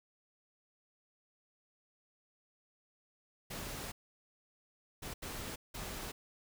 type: noise bursts at uneven times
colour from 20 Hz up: pink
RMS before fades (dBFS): -43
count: 4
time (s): 3.5-3.92 / 5.02-5.14 / 5.22-5.56 / 5.74-6.12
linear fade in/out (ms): 10
effects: none